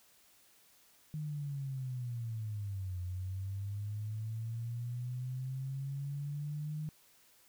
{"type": "linear two-way sweep", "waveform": "sine", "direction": "down then up", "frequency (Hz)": [154.4, 89.1, 154.4], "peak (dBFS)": -36, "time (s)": [1.14, 6.89], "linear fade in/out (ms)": 0, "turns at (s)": 3, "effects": ["white hiss -65 dBFS RMS until 7.48 s"]}